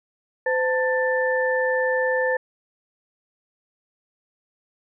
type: tone cluster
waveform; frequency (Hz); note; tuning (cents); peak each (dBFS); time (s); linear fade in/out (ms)
sine; 512 / 892 / 1771; C5 / A5 / A6; -38 / +23 / +11; -21 / -29 / -24; 0.46-2.37; 5
effects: none